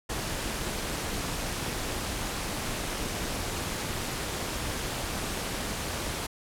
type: noise with amplitude modulation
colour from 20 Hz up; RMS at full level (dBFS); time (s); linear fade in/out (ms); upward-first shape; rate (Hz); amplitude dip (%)
pink; -30; 0.09-6.27; 10; sine; 265; 55
effects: low-pass 12000 Hz 12 dB/octave